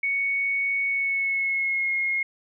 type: tone with pitch glide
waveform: sine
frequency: 2224 to 2152 Hz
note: C#7 to C7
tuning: +5 to +48 cents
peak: -22 dBFS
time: 0.03-2.23 s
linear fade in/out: 5 ms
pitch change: -57 cents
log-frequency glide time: 0.86-1.93 s
effects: none